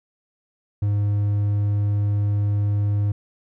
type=tone; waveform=triangle; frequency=102.6 Hz; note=G#2; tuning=21 cents flat; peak=-16 dBFS; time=0.82-3.12 s; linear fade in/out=5 ms; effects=none